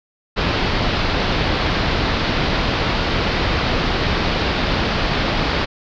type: low-pass noise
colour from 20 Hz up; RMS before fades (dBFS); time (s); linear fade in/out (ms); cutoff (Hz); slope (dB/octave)
pink; -19; 0.36-5.66; 20; 4800; 48
effects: none